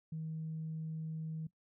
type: tone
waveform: sine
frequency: 158.9 Hz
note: D#3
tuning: 37 cents sharp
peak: -37 dBFS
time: 0.12-1.47 s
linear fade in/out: 5 ms
effects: noise-tail reverb RT60 0.1 s tail -19 dB re dry + tanh soft clip ceiling -33 dBFS